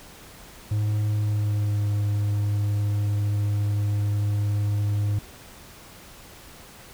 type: tone with pitch glide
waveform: triangle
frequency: 105.6 to 103.07 Hz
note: G#2 to G#2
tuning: +29 to -13 cents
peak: -19 dBFS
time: 0.71-5.19 s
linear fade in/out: 5 ms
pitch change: -42 cents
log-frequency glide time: 1.13-1.88 s
effects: pink hiss -46 dBFS RMS until 6.93 s